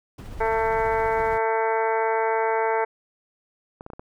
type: noise with tremolo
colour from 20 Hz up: brown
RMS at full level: -35 dBFS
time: 0.18-1.38 s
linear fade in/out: 5 ms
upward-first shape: triangle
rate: 15 Hz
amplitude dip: 35%
type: harmonic tone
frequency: 223.4 Hz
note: A3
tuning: 27 cents sharp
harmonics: 2 / 3 / 4 / 5 / 6 / 7 / 8 / 9 / 10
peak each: -24 / -29 / -24 / -37 / -34 / -33 / -40 / -35 / -38 dBFS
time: 0.4-2.85 s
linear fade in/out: 10 ms
type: clicks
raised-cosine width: 1 ms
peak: -24 dBFS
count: 5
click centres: 3.809 / 3.864 / 3.902 / 3.934 / 3.995 s
effects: none